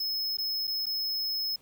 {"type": "tone with dropouts", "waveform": "square", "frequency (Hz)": 5180, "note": "E8", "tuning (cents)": -31, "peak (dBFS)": -29, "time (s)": [0, 1.56], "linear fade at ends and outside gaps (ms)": 5, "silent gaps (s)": [[0.371, 0.384], [0.672, 0.676], [0.858, 0.865]], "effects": ["pink hiss -62 dBFS RMS until 1.61 s"]}